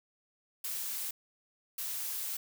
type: noise bursts at uneven times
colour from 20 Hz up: blue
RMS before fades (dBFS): -37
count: 2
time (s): 0.64-1.11 / 1.78-2.37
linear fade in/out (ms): 5
effects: none